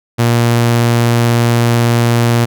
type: tone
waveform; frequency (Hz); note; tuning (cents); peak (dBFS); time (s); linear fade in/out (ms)
sawtooth; 118.1; A#2; +23; -5; 0.18-2.46; 20
effects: none